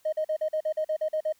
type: tone bursts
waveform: triangle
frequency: 622.3 Hz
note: D#5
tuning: in tune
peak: -20 dBFS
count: 11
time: 0.05-1.326 s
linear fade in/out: 10 ms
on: 76 ms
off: 44 ms
effects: tanh soft clip ceiling -22 dBFS + white hiss -65 dBFS RMS until 1.39 s